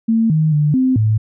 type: tone with pitch steps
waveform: sine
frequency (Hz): 225.6 / 156.4 / 149 / 258.9 / 108.7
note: A3 / D#3 / D3 / C4 / A2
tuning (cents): +44 / +9 / +25 / -18 / -21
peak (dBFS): -11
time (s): 0.08-1.18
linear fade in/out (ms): 10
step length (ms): 220
effects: none